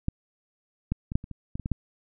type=clicks; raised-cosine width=5 ms; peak=-13 / -13 / -20 / -9 / -27 / -25 / -20 / -24 / -17 / -12 dBFS; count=10; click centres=0.084 / 0.92 / 1.119 / 1.155 / 1.241 / 1.313 / 1.555 / 1.597 / 1.659 / 1.717 s; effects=none